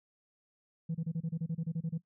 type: tone bursts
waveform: sine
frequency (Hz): 163.8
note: E3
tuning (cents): -11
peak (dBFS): -29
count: 13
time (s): 0.89-1.98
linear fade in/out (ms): 10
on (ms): 58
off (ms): 28
effects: noise-tail reverb RT60 0.1 s tail -18 dB re dry + tanh soft clip ceiling -29 dBFS